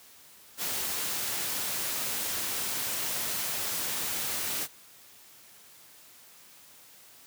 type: noise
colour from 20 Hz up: white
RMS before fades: -32 dBFS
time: 0.57-4.68 s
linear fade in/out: 50 ms
effects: white hiss -54 dBFS RMS until 7.26 s + high-pass 80 Hz 12 dB/octave